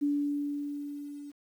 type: tone with level ramp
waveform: sine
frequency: 288.6 Hz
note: D4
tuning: 30 cents flat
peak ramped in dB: -24 to -41 dBFS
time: 0.01-1.32 s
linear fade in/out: 20 ms
effects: 10-bit